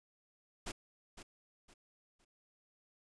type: noise with echo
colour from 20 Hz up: pink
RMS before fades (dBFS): -41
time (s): 0.66-0.72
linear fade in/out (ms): 10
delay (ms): 510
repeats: 3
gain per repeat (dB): -10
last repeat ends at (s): 2.25
effects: resampled to 22050 Hz